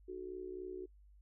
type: tone with amplitude modulation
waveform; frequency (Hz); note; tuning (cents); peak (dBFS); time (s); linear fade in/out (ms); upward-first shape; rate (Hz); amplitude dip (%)
sine; 370; F#4; 0; -38; 0.08-0.86; 10; sine; 63.6; 80
effects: noise-tail reverb RT60 0.1 s tail -24 dB re dry + added 50 Hz sine -59 dBFS peak until 1.21 s